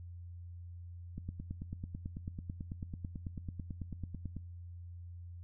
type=click train; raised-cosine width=5 ms; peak=-28 dBFS; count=30; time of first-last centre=1.18-4.367 s; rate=9.1 Hz; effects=noise-tail reverb RT60 0.5 s tail -24 dB re dry + added 87 Hz sine -45 dBFS peak until 5.43 s